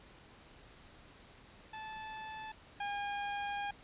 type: tone pair in turn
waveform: sawtooth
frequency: 872 / 812 Hz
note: A5 / G#5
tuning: -16 / -39 cents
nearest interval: minor second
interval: 123 cents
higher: first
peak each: -39 / -32 dBFS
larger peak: second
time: 1.73-2.52 / 2.8-3.71 s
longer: second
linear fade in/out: 5 ms
effects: pink hiss -58 dBFS RMS until 3.83 s + resampled to 8000 Hz